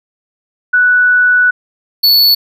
sine / square tone pair in turn, 1480 / 4435 Hz, F#6 / C#8, 0 / 0 cents, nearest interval octave + perfect fifth, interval 1900 cents, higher second, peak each -6 dBFS, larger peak neither, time 0.73-1.51 / 2.03-2.35 s, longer first, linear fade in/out 10 ms, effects none

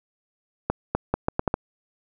accelerating click train, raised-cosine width 1 ms, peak -7 dBFS, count 7, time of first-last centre 0.7-1.541 s, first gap 250 ms, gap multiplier 0.76, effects none

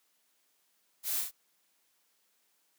blue noise with echo, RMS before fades -34 dBFS, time 1.03-1.24 s, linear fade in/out 50 ms, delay 38 ms, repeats 2, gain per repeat -3 dB, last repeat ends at 1.316 s, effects white hiss -73 dBFS RMS until 2.78 s + high-pass 200 Hz 12 dB/octave

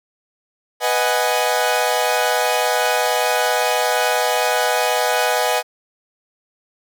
sawtooth chord, G# minor seventh, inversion first, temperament equal, 493.9 / 622.3 / 740 / 830.6 Hz, B4 / D#5 / F#5 / G#5, 0 / 0 / 0 / 0 cents, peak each -18 dBFS, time 0.8-5.63 s, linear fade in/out 50 ms, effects none

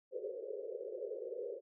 white band-pass noise, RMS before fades -43 dBFS, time 0.11-1.61 s, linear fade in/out 50 ms, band 380 to 550 Hz, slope 96 dB/octave, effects none

